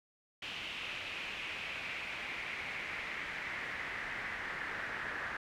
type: noise with band-pass filter sweep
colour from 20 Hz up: brown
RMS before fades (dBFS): -41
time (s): 0.42-5.37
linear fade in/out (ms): 5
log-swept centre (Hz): 2800 to 1700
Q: 3.9
effects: none